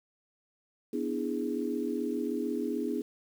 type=chord; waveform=sine; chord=E dominant seventh; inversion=second; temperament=equal; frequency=246.9 / 293.7 / 329.6 / 415.3 Hz; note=B3 / D4 / E4 / G#4; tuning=0 / 0 / 0 / 0 cents; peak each=-34 / -35 / -36 / -35 dBFS; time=0.93-3.02 s; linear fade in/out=5 ms; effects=9-bit